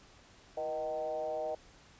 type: tone with frequency modulation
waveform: sine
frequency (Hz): 622.3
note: D#5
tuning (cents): 0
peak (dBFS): -33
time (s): 0.57-1.55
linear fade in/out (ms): 5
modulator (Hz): 144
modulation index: 0.97
effects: pink hiss -59 dBFS RMS until 1.99 s + resampled to 16000 Hz